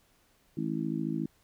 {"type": "harmonic tone", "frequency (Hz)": 54, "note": "A1", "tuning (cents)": -32, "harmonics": [3, 4, 5, 6], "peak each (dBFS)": [-35, -35, -35, -35], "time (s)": [0.57, 1.26], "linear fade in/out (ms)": 5, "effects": ["pink hiss -67 dBFS RMS until 1.43 s"]}